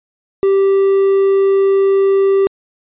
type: tone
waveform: triangle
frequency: 391 Hz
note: G4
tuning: 4 cents flat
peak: -7 dBFS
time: 0.43-2.47 s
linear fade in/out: 0 ms
effects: resampled to 8000 Hz